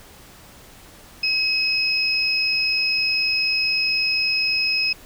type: tone pair together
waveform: sine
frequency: 2556 / 5112 Hz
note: D#7 / D#8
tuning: +46 / +46 cents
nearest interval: octave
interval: 1200 cents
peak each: -21 dBFS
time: 1.23-4.93 s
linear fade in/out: 5 ms
effects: pink hiss -46 dBFS RMS until 5.05 s